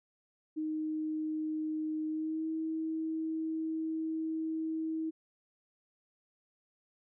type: tone with pitch glide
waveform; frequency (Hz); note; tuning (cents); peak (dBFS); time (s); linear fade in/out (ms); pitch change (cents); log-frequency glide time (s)
sine; 311.1 to 319.5; D#4 to D#4; 0 to +46; -32; 0.56-5.11; 20; +46; 2.08-2.48
effects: none